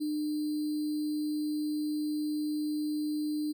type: tone with sample-and-hold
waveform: sine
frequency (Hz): 301.6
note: D4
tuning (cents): +46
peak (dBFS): -29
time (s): 0-3.53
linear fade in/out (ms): 20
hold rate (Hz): 4410
effects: none